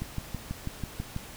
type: click train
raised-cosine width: 5 ms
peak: -20 dBFS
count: 8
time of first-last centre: 0.02-1.164 s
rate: 6.12 Hz
effects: pink hiss -45 dBFS RMS until 1.36 s